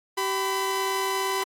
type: tone pair together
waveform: sawtooth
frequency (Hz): 385 / 1002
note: G4 / B5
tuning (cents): -31 / +25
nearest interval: octave + perfect fourth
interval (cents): 1656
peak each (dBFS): -24 / -23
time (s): 0.17-1.44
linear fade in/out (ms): 10
effects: AAC 48 kbps